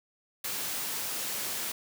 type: high-pass noise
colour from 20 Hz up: white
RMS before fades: -34 dBFS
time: 0.44-1.72 s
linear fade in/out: 5 ms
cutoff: 120 Hz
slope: 12 dB/octave
effects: none